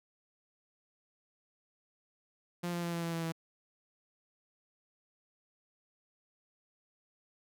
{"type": "tone with pitch steps", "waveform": "sawtooth", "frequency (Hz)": [174.61, 172.8, 171.02, 169.25, 167.5, 165.76, 164.05], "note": ["F3", "F3", "F3", "E3", "E3", "E3", "E3"], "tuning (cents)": [0, -18, -36, 46, 28, 10, -8], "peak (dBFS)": -30, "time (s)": [2.63, 3.323], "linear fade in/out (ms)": 10, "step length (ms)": 99, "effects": []}